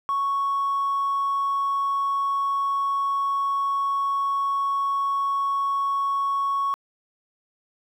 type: tone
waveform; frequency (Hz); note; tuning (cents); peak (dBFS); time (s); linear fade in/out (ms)
triangle; 1108.7; C#6; 0; -18; 0.09-6.74; 0
effects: tanh soft clip ceiling -18 dBFS + 10-bit